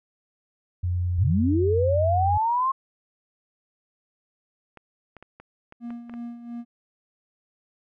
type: tone with pitch glide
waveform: sine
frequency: 89 to 89.67 Hz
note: F2 to F2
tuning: +33 to +46 cents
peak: -22 dBFS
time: 0.83-2.38 s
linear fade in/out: 10 ms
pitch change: +13 cents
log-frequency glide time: 1.44-1.78 s
type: linear sweep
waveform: sine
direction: up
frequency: 77.9 to 1081 Hz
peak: -20 dBFS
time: 1.18-2.72 s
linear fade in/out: 10 ms
type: clicks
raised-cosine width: 0.5 ms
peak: -29 dBFS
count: 8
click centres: 4.773 / 5.167 / 5.226 / 5.4 / 5.724 / 5.905 / 6.096 / 6.139 s
type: tone with tremolo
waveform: triangle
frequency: 236.8 Hz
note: A#3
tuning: 27 cents sharp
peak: -29 dBFS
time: 5.8-6.65 s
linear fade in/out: 50 ms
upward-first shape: sine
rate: 2.9 Hz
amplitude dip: 65%
effects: none